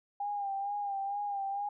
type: tone with vibrato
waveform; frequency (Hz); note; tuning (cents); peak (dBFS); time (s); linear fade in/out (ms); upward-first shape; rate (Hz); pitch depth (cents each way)
sine; 803; G5; +41; -32; 0.2-1.69; 5; sine; 2.2; 43
effects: none